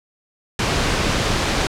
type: noise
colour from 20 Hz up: pink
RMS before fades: -19 dBFS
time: 0.59-1.67 s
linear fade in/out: 2 ms
effects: low-pass 6000 Hz 12 dB/octave